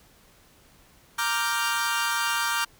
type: chord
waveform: sawtooth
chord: G minor seventh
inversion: first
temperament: equal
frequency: 932.3 / 1174.7 / 1396.9 / 1568 Hz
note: Bb5 / D6 / F6 / G6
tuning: 0 / 0 / 0 / 0 cents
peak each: -26 dBFS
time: 1.18-2.65 s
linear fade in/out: 10 ms
effects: pink hiss -57 dBFS RMS until 2.79 s